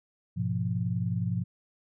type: chord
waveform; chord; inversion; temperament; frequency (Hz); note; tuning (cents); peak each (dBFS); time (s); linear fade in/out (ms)
sine; F diminished; first; equal; 103.83 / 123.47 / 174.61; Ab2 / Cb3 / F3; 0 / 0 / 0; -31 / -31 / -31; 0.36-1.44; 20
effects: none